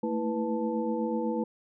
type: tone cluster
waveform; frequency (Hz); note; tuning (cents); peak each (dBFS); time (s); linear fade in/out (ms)
sine; 216.8 / 224.8 / 327.7 / 491.4 / 879; A3 / A3 / E4 / B4 / A5; -25 / +37 / -10 / -9 / -2; -39 / -31 / -33 / -32 / -37; 0.03-1.44; 5
effects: none